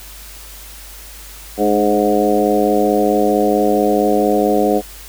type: harmonic tone with a mistuned harmonic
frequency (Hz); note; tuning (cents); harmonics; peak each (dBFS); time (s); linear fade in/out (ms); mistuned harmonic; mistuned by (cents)
104.5; G#2; +11; 2 / 3 / 4 / 5 / 6 / 7; -20 / -18 / -17 / -18 / -22 / -19; 1.57-4.82; 50; 3; -37
effects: added 50 Hz sine -37 dBFS peak until 5.08 s + white hiss -37 dBFS RMS until 5.08 s